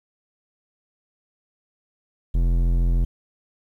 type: tone with low-pass filter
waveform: square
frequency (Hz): 43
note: F1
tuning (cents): -26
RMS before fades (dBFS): -19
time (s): 2.34-3.05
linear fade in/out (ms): 10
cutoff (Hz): 240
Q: 0.51
effects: 9-bit